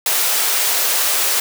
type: high-pass noise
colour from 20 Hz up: white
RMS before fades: -17 dBFS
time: 0.06-1.4 s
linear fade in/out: 2 ms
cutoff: 400 Hz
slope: 24 dB/octave
effects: none